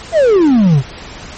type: exponential sweep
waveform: triangle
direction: down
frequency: 698.5 to 123.9 Hz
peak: -4 dBFS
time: 0.12-0.83 s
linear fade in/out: 50 ms
effects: pink hiss -31 dBFS RMS until 1.37 s + MP3 32 kbps